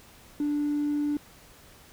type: tone with hard clipping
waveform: sine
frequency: 293.4 Hz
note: D4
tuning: 2 cents flat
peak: -25 dBFS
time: 0.4-1.17 s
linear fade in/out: 2 ms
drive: 1 dB
effects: pink hiss -53 dBFS RMS until 1.92 s